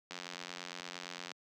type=click train; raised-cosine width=0.2 ms; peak=-24 dBFS; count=108; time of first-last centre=0.11-1.316 s; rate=88.7 Hz; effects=high-pass 150 Hz 12 dB/octave